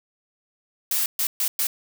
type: noise bursts at uneven times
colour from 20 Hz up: blue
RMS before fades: -23 dBFS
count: 4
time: 0.91-1.06 / 1.19-1.27 / 1.4-1.48 / 1.59-1.67 s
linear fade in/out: 2 ms
effects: none